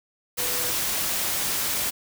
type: tone in noise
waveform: sine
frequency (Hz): 493.9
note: B4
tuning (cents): 0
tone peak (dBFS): -37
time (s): 0.37-0.73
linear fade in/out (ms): 20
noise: white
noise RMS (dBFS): -26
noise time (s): 0.37-1.91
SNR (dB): -14
effects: none